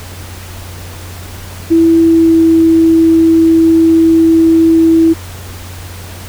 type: tone with pitch glide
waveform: sine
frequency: 329.6 to 326.9 Hz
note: E4 to E4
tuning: 0 to -14 cents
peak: -4 dBFS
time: 1.7-5.14 s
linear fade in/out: 20 ms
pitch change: -14 cents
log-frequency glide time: 2.02-2.41 s
effects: added 90 Hz sine -27 dBFS peak until 6.28 s + pink hiss -31 dBFS RMS until 6.28 s